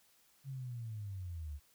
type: linear sweep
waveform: sine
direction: down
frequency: 138.59 to 69.3 Hz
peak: -40 dBFS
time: 0.44-1.6 s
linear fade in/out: 50 ms
effects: white hiss -69 dBFS RMS until 1.74 s